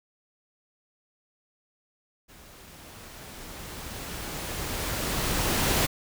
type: noise with level ramp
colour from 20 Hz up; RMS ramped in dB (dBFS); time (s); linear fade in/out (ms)
pink; -51 to -23; 2.28-5.87; 20
effects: none